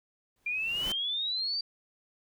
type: noise with exponential growth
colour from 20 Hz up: pink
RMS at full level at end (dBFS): -36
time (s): 0.36-0.92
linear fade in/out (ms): 2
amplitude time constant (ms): 120
type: exponential sweep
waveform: sine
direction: up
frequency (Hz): 2380 to 4699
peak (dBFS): -29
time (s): 0.46-1.61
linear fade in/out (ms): 5
effects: none